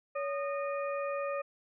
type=harmonic tone with a mistuned harmonic; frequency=614 Hz; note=D#5; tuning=23 cents flat; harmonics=1 / 2 / 3 / 4; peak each=-33 / -38 / -47 / -45 dBFS; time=0.15-1.42 s; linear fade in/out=10 ms; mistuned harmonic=1; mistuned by=-150 cents; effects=none

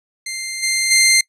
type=tone with level steps; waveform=15% pulse; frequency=2093 Hz; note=C7; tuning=in tune; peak=-18 / -10 / -4 dBFS; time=0.26-1.21 s; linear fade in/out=5 ms; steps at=0.62 / 0.9 s; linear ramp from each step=20 ms; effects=noise-tail reverb RT60 0.1 s tail -23 dB re dry + resampled to 32000 Hz

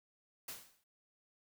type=noise with exponential decay; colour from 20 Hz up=white; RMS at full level=-42 dBFS; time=0.48-0.84 s; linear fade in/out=5 ms; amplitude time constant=77 ms; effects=none

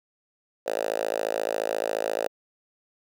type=tone with high-pass filter; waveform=5% pulse; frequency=54.3 Hz; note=A1; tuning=22 cents flat; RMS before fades=-28 dBFS; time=0.66-2.28 s; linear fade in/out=10 ms; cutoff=540 Hz; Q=3.7; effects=none

